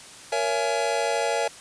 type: chord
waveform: square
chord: A# half-diminished seventh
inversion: none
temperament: just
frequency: 466.2 / 559.4 / 671.3 / 839.1 Hz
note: A#4 / C#5 / E5 / G#5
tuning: 0 / +16 / +31 / +18 cents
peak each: -29 dBFS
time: 0.32-1.48 s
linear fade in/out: 5 ms
effects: white hiss -44 dBFS RMS until 1.6 s + resampled to 22050 Hz